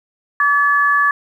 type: tone pair together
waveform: sine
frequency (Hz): 1148 / 1716.5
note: D6 / A6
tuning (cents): -40 / -43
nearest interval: perfect fifth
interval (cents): 697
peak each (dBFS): -14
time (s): 0.4-1.11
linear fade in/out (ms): 2
effects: 8-bit